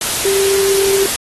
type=tone in noise; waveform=sine; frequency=392 Hz; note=G4; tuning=in tune; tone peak=-12 dBFS; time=0.25-1.06 s; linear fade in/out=2 ms; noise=white; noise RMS=-18 dBFS; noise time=0.01-1.16 s; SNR=+3 dB; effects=AAC 32 kbps